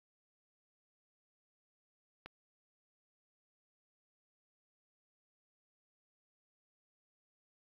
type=click; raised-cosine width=0.3 ms; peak=-30 dBFS; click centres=2.26 s; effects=low-pass 5000 Hz 12 dB/octave + 10-bit